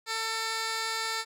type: tone with band-pass filter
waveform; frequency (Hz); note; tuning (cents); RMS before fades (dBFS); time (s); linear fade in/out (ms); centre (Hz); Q
15% pulse; 447.2; A4; +28; -32; 0.06-1.25; 50; 4400; 0.69
effects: none